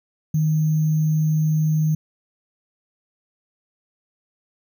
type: tone with sample-and-hold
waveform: sine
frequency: 155.56 Hz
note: D#3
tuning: in tune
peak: -16 dBFS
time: 0.34-1.95 s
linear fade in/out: 5 ms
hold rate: 6300 Hz
effects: none